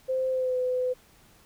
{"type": "tone with pitch glide", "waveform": "sine", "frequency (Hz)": [520, 504.9], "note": ["C5", "B4"], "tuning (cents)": [-11, 38], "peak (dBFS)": -24, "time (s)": [0.08, 0.94], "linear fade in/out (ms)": 20, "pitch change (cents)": -51, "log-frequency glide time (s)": [0.3, 0.57], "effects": ["pink hiss -58 dBFS RMS until 1.45 s"]}